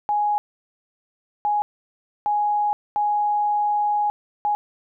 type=tone bursts at uneven times; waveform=sine; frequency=832 Hz; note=G#5; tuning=3 cents sharp; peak=-18 dBFS; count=5; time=0.09-0.38 / 1.45-1.62 / 2.26-2.73 / 2.96-4.1 / 4.45-4.55 s; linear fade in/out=0 ms; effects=none